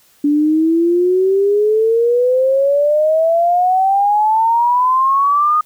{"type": "exponential sweep", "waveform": "sine", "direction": "up", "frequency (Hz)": [288.1, 1240], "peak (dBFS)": -10, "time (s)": [0.24, 5.61], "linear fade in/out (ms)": 5, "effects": ["white hiss -52 dBFS RMS until 5.65 s"]}